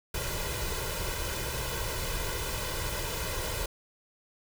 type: noise with comb filter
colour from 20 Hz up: pink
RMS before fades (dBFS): -33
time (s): 0.14-3.66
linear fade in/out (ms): 5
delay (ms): 2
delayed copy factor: +0.7
effects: none